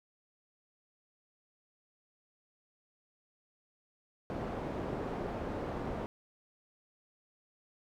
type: low-pass noise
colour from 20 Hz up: white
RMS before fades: -38 dBFS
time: 4.3-6.06 s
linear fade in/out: 0 ms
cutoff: 590 Hz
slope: 12 dB/octave
effects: none